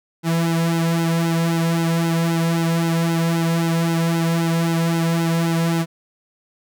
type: tone with flanger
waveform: sawtooth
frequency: 166.2 Hz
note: E3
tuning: 15 cents sharp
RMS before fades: -19 dBFS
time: 0.23-5.86 s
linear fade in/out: 50 ms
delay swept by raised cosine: 1.7 to 2.7 ms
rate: 3.8 Hz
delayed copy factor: -0.95
effects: none